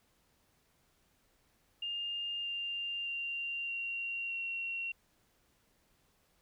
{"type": "tone with pitch steps", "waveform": "sine", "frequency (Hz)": [2814, 2795, 2775, 2756, 2737], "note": ["F7", "F7", "F7", "F7", "F7"], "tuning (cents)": [12, 1, -12, -24, -36], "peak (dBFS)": -35, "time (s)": [1.82, 4.92], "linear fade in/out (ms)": 5, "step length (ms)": 620, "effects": ["pink hiss -72 dBFS RMS until 6.41 s"]}